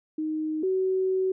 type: tone pair in turn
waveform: sine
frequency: 311.1 / 376.6 Hz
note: D#4 / F#4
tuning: 0 / +31 cents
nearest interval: minor third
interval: 331 cents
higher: second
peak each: -26 / -22 dBFS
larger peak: second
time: 0.18-0.63 / 0.63-1.32 s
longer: second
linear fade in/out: 5 ms
effects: none